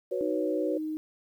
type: chord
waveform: sine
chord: F# suspended fourth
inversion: none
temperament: equal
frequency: 370 / 493.9 / 554.4 Hz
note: F#4 / B4 / C#5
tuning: 0 / 0 / 0 cents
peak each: -32 dBFS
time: 0.11-0.78 s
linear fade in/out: 10 ms
type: tone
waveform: sine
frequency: 310.7 Hz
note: D#4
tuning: 2 cents flat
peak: -30 dBFS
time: 0.21-0.97 s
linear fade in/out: 0 ms
effects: 10-bit